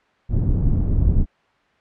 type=low-pass noise; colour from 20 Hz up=pink; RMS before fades=-17 dBFS; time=0.29-1.26 s; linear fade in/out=50 ms; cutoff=150 Hz; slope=12 dB/octave; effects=white hiss -59 dBFS RMS until 1.8 s + low-pass 2000 Hz 12 dB/octave